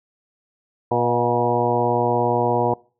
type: harmonic tone with a mistuned harmonic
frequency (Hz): 120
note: B2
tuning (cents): -49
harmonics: 1 / 2 / 3 / 4 / 5 / 6 / 7 / 8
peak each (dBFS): -27 / -28 / -25 / -23 / -26 / -24 / -26 / -24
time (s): 0.91-2.74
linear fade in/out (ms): 5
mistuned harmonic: 5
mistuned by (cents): +49
effects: noise-tail reverb RT60 0.4 s tail -24 dB re dry